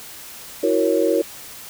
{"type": "chord", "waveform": "sine", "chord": "F# dominant seventh", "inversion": "third", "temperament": "equal with one note detuned", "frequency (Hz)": [326.6, 370, 466.2, 554.4], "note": ["E4", "F#4", "A#4", "C#5"], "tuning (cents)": [-16, 0, 0, 0], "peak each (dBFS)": [-21, -22, -20, -21], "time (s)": [0.63, 1.22], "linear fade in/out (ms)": 5, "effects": ["white hiss -38 dBFS RMS until 1.69 s"]}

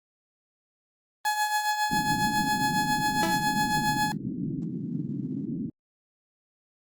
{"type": "tone with tremolo", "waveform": "30% pulse", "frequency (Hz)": 846, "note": "G#5", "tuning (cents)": 32, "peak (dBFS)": -19, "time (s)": [1.25, 4.12], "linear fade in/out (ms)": 2, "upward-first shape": "triangle", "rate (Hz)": 7.3, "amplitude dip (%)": 65}
{"type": "band-pass noise", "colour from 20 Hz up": "white", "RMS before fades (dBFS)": -32, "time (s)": [1.91, 5.7], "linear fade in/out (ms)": 5, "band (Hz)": [130, 300], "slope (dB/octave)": 48}
{"type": "tone with exponential decay", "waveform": "sawtooth", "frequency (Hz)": 329.6, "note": "E4", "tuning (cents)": 0, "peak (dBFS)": -18, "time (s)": [3.23, 3.46], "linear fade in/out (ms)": 0, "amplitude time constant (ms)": 50}
{"effects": ["Opus 24 kbps"]}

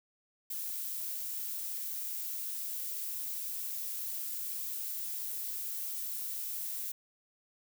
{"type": "noise", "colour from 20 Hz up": "violet", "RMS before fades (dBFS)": -38, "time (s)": [0.5, 6.92], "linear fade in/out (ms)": 5, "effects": []}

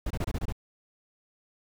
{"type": "noise bursts", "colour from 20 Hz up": "brown", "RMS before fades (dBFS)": -30, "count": 7, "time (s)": [0.06, 0.525], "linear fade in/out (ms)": 5, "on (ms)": 45, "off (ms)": 25, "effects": []}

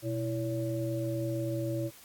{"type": "tone cluster", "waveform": "sine", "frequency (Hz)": [122.6, 330.5, 567], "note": ["B2", "E4", "C#5"], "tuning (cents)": [-12, 5, 39], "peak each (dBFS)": [-33, -34, -36], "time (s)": [0.02, 1.91], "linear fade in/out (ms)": 50, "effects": ["white hiss -54 dBFS RMS until 2.04 s", "AAC 64 kbps"]}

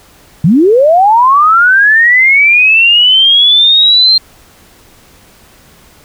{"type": "linear sweep", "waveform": "sine", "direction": "up", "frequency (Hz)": [140, 4186], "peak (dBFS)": -3, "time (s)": [0.44, 4.18], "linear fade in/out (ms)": 5, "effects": ["pink hiss -42 dBFS RMS until 6.04 s"]}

